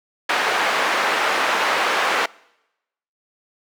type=band-pass noise; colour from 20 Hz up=white; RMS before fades=-20 dBFS; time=0.29-2.26 s; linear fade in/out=5 ms; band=510 to 1800 Hz; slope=12 dB/octave; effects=noise-tail reverb RT60 0.9 s tail -24 dB re dry